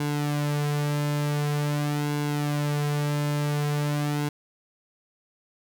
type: tone with flanger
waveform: sawtooth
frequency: 146.83 Hz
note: D3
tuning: in tune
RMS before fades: -26 dBFS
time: 0-4.29 s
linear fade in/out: 5 ms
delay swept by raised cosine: 1.6 to 4.2 ms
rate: 0.46 Hz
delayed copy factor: -0.6
effects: none